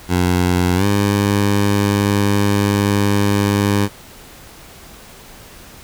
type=tone with pitch glide; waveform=15% pulse; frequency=89.7 to 101.27 Hz; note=F2 to G#2; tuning=+47 to -43 cents; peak=-7 dBFS; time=0.08-3.89 s; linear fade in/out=50 ms; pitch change=+210 cents; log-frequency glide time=0.75-0.85 s; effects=pink hiss -40 dBFS RMS until 5.83 s